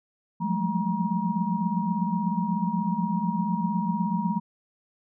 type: tone cluster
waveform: sine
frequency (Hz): 173.6 / 181.6 / 201.3 / 217.9 / 950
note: F3 / F#3 / G3 / A3 / A#5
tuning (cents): -10 / -32 / +46 / -17 / +33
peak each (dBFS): -30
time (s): 0.4-4.4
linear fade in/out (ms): 20
effects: none